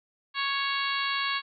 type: harmonic tone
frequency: 554.4 Hz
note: C#5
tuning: in tune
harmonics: 2 / 3 / 4 / 5 / 6 / 7 / 8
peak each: -31 / -33 / -34 / -35 / -36 / -36 / -37 dBFS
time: 0.34-1.42 s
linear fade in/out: 50 ms
effects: none